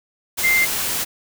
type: tone in noise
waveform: sine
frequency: 2093 Hz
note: C7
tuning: in tune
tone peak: -14 dBFS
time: 0.43-0.66 s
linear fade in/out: 20 ms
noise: white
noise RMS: -23 dBFS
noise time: 0.37-1.05 s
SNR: +6 dB
effects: none